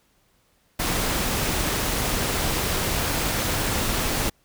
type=noise with amplitude modulation; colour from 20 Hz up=pink; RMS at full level=-23 dBFS; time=0.79-4.3 s; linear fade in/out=10 ms; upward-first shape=sine; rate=274 Hz; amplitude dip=30%; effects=pink hiss -64 dBFS RMS until 4.44 s